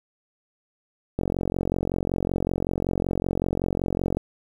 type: click train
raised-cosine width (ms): 2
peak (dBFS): -11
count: 136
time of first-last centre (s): 1.19-4.17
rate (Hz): 45.3
effects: 8-bit